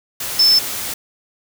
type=tone in noise; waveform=sine; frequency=5274 Hz; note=E8; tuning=in tune; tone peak=-9 dBFS; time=0.39-0.59 s; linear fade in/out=5 ms; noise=white; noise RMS=-25 dBFS; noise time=0.2-0.94 s; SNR=+13 dB; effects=none